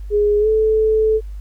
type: tone with pitch glide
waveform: sine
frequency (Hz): 415.3 to 436.2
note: G#4 to A4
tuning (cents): 0 to -15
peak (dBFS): -12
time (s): 0.1-1.21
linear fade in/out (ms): 50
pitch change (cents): +85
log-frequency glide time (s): 0.39-0.48
effects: added 50 Hz sine -27 dBFS peak until 1.4 s + pink hiss -57 dBFS RMS until 1.4 s

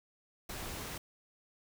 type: noise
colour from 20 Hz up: pink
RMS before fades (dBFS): -42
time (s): 0.49-0.98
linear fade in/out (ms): 5
effects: none

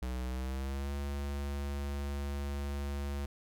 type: tone with pitch glide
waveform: square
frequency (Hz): 63 to 70.72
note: B1 to C#2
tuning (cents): +35 to +35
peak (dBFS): -35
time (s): 0.02-3.26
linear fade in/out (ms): 5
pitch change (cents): +200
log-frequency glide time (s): 0.27-0.93
effects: none

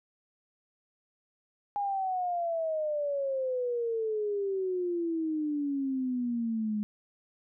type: exponential sweep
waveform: sine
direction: down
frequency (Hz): 821 to 207.7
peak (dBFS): -28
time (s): 1.76-6.83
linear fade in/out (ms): 0
effects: none

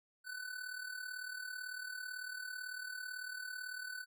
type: tone with amplitude modulation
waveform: square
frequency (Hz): 1500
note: F#6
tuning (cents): +23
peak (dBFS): -40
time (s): 0.24-4.06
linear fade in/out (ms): 50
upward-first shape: sine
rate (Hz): 38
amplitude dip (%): 65
effects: none

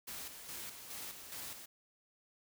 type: noise with tremolo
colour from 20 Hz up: white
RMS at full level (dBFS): -45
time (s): 0.07-1.66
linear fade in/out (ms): 10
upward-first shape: square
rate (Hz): 2.4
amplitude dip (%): 50
effects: none

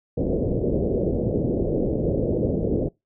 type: low-pass noise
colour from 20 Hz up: white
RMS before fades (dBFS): -23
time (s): 0.17-2.89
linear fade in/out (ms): 10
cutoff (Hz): 540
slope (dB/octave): 48
effects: noise-tail reverb RT60 0.2 s tail -24 dB re dry

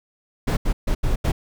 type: noise bursts at uneven times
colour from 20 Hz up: brown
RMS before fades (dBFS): -19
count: 5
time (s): 0.47-0.57 / 0.65-0.73 / 0.87-0.95 / 1.03-1.16 / 1.24-1.32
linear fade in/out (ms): 10
effects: none

